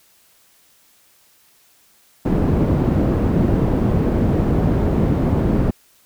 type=low-pass noise; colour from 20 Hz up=white; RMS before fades=-17 dBFS; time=2.25-5.71 s; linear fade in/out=10 ms; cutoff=270 Hz; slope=12 dB/octave; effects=white hiss -55 dBFS RMS until 6.05 s